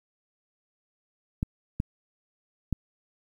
clicks, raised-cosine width 5 ms, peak -14 dBFS, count 3, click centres 1.429 / 1.801 / 2.727 s, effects 9-bit

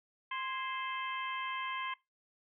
harmonic tone with a mistuned harmonic, 523.3 Hz, C5, in tune, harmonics 2 / 3 / 4 / 5 / 6, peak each -38 / -45 / -42 / -46 / -46 dBFS, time 0.31-1.94 s, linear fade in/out 5 ms, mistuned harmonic 3, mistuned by +84 cents, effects noise-tail reverb RT60 0.2 s tail -20 dB re dry

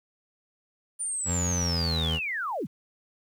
sine linear sweep, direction down, 9280 to 92.5 Hz, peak -28 dBFS, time 0.99-2.67 s, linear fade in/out 20 ms
25% pulse tone with pitch glide, 87.8 to 80.51 Hz, F2 to E2, +10 to -40 cents, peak -23 dBFS, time 1.25-2.2 s, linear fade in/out 50 ms, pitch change -150 cents, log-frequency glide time 1.57-1.99 s
effects 10-bit

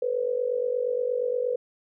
sine tone with amplitude modulation, 493.9 Hz, B4, in tune, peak -20 dBFS, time 0.02-1.56 s, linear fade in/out 5 ms, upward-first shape sine, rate 48.5 Hz, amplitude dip 80%, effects none

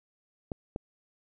clicks, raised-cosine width 2 ms, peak -20 dBFS, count 2, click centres 0.518 / 0.761 s, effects none

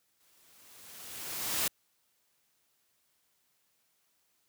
white noise with exponential growth, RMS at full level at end -29 dBFS, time 0.2-1.68 s, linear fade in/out 5 ms, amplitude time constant 320 ms, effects white hiss -74 dBFS RMS until 4.48 s + high-pass 60 Hz 12 dB/octave

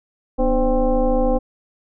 sine tone with frequency modulation, 244.3 Hz, B3, 19 cents flat, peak -14 dBFS, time 0.38-1.39 s, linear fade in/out 20 ms, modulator 271 Hz, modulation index 1.7, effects none

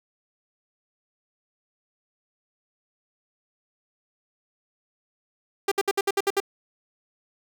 sawtooth tone bursts, 396.2 Hz, G4, 18 cents sharp, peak -16 dBFS, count 8, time 5.68-6.402 s, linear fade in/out 5 ms, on 36 ms, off 62 ms, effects none

